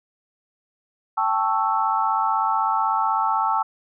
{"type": "chord", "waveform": "sine", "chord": "A dominant seventh", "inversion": "third", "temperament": "equal", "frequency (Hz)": [784, 880, 1108.7, 1318.5], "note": ["G5", "A5", "C#6", "E6"], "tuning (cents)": [0, 0, 0, 0], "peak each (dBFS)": [-26, -22, -26, -24], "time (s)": [1.17, 3.63], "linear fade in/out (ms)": 10, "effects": []}